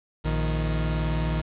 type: tone pair together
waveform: 40% pulse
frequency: 58.27 / 155.56 Hz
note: A#1 / D#3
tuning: 0 / 0 cents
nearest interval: octave + perfect fourth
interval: 1700 cents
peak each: -25 / -26 dBFS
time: 0.24-1.42 s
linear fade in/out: 20 ms
effects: resampled to 8000 Hz + 8-bit